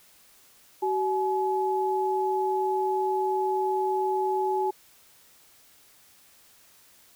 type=tone pair together; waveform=sine; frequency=378.6 / 850 Hz; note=F#4 / G#5; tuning=+40 / +40 cents; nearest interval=octave + major second; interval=1400 cents; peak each=-26 dBFS; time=0.82-4.71 s; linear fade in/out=10 ms; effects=white hiss -57 dBFS RMS until 7.15 s